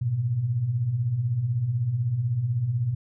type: beating tone pair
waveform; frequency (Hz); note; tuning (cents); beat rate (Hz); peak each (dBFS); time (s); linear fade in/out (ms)
sine; 106.3 / 122.3; G#2 / B2; +41 / -16; 16; -31 / -23; 0.01-2.95; 10
effects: none

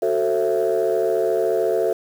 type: chord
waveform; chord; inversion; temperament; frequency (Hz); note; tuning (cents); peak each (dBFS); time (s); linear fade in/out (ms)
sine; F# half-diminished seventh; none; just; 370 / 444 / 532.8 / 666; F#4 / A4 / C5 / E5; 0 / +16 / +31 / +18; -22 / -20 / -24 / -22; 0.02-1.93; 5
effects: tanh soft clip ceiling -11 dBFS + 7-bit

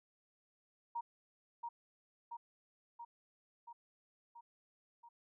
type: tone with echo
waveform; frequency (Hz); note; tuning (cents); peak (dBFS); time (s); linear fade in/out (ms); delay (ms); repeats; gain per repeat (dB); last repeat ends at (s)
sine; 940; A#5; +14; -37; 0.95-1.01; 10; 680; 6; -3; 5.09
effects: none

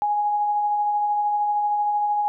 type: tone with tremolo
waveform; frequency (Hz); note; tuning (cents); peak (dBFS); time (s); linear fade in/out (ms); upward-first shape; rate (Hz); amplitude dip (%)
sine; 830.6; G#5; 0; -18; 0.02-2.28; 0; sine; 13; 25
effects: none

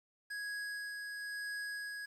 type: tone with tremolo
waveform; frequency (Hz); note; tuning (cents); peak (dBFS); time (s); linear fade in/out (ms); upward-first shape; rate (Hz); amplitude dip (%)
square; 1661.2; G#6; 0; -39; 0.3-2.06; 10; sine; 1; 30
effects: low-pass 10000 Hz 12 dB/octave + 11-bit

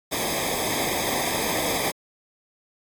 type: noise with comb filter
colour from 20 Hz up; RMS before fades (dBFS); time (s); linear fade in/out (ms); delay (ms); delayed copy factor
pink; -26; 0.11-1.92; 20; 0.7; -0.95
effects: AAC 64 kbps

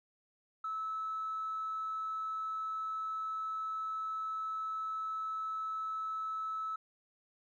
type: tone with tanh clipping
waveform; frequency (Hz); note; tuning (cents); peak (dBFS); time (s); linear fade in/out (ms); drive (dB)
triangle; 1303; E6; -20; -35; 0.64-6.76; 5; 4
effects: none

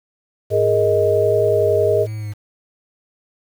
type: chord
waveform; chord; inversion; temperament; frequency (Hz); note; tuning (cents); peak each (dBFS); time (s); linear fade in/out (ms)
sine; Ab suspended second; none; equal with one note detuned; 415.3 / 466.2 / 626.6; Ab4 / Bb4 / Eb5; 0 / 0 / +12; -17 / -19 / -17; 0.5-2.07; 50
type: tone with vibrato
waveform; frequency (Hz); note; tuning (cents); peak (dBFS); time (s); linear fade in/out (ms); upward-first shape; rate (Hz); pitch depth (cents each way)
triangle; 104.5; G#2; +11; -22; 0.5-2.34; 20; sine; 1.4; 67
effects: 7-bit

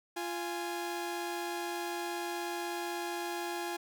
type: tone pair together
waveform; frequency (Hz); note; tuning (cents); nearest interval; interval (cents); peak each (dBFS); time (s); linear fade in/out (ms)
sawtooth; 346.8 / 829; F4 / G#5; -12 / -3; octave + minor third; 1509; -33 / -35; 0.16-3.77; 10
effects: none

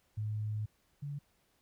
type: tone pair in turn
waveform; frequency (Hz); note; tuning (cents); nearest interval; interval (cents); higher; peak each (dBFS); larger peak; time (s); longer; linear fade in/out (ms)
sine; 106.8 / 143.39; G#2 / D3; +49 / -41; perfect fourth; 510; second; -33 / -37; first; 0.17-0.66 / 1.02-1.19; first; 10
effects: pink hiss -73 dBFS RMS until 1.61 s

